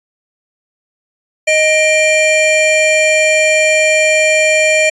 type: tone pair together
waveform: square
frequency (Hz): 622.3 / 2375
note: D#5 / D7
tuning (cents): 0 / +19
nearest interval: octave + major seventh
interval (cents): 2319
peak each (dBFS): -12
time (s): 1.47-4.9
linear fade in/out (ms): 10
effects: resampled to 24000 Hz